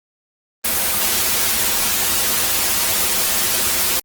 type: noise with comb filter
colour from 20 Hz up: white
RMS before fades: -18 dBFS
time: 0.64-4 s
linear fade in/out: 10 ms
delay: 6.9 ms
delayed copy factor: -0.9
effects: Opus 24 kbps